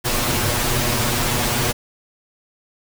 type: noise with comb filter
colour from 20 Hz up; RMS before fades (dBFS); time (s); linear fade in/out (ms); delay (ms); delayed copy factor
pink; -20; 0.04-1.73; 20; 8.3; +0.85
effects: none